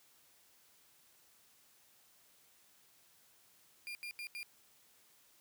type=tone bursts; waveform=35% pulse; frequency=2405 Hz; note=D7; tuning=41 cents sharp; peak=-40 dBFS; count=4; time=3.87-4.43 s; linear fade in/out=0 ms; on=80 ms; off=80 ms; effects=white hiss -67 dBFS RMS until 5.4 s + high-pass 60 Hz 12 dB/octave